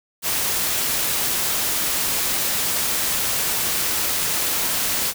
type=noise; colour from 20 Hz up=white; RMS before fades=-22 dBFS; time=0.22-5.14 s; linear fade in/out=50 ms; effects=none